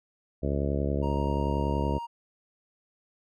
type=harmonic tone; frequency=70.5 Hz; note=C#2; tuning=30 cents sharp; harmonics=1 / 2 / 3 / 4 / 5 / 6 / 7 / 8 / 9; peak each=-29 / -32 / -34 / -35 / -36 / -37 / -37 / -38 / -39 dBFS; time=0.42-1.99 s; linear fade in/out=20 ms
type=tone; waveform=triangle; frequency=937 Hz; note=A#5; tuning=9 cents sharp; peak=-32 dBFS; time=1.02-2.07 s; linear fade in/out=20 ms
effects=none